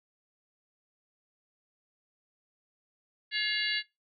harmonic tone with a mistuned harmonic, 567 Hz, C#5, 39 cents sharp, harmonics 3 / 4 / 5 / 6 / 7 / 8, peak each -33 / -34 / -35 / -39 / -36 / -37 dBFS, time 3.31-3.83 s, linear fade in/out 50 ms, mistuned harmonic 4, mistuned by -110 cents, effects noise-tail reverb RT60 0.2 s tail -20 dB re dry

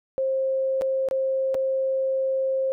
sine tone with dropouts, 531 Hz, C5, 25 cents sharp, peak -21 dBFS, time 0.18-2.72 s, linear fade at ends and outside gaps 0 ms, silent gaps 0.812-0.819 / 1.087-1.111 / 1.544-1.55 s, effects none

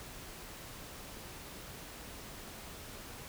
silence, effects pink hiss -48 dBFS RMS until 3.28 s

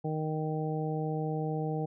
harmonic tone, 155.56 Hz, D#3, in tune, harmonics 1 / 2 / 3 / 4 / 5, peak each -32 / -38 / -36 / -43 / -39 dBFS, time 0.04-1.86 s, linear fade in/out 10 ms, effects none

